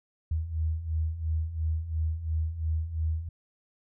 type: beating tone pair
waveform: sine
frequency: 77.78 / 80.68 Hz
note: D#2 / E2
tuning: 0 / -37 cents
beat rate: 2.9 Hz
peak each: -33 / -28 dBFS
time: 0.31-3.29 s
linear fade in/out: 5 ms
effects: none